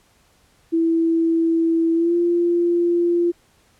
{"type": "tone with pitch glide", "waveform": "sine", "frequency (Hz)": [329.6, 345.2], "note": ["E4", "F4"], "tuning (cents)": [0, -20], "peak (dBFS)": -15, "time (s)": [0.72, 3.32], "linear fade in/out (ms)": 20, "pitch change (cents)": 80, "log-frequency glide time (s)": [1.94, 2.15], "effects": ["pink hiss -58 dBFS RMS until 3.79 s", "low-pass 12000 Hz 12 dB/octave"]}